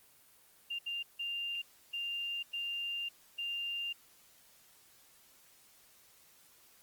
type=tone bursts at uneven times; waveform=sine; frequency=2794 Hz; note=F7; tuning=in tune; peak=-35 dBFS; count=6; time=0.7-0.79 / 0.86-1.03 / 1.19-1.62 / 1.93-2.43 / 2.53-3.09 / 3.38-3.93 s; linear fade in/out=10 ms; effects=white hiss -63 dBFS RMS until 6.82 s + Opus 24 kbps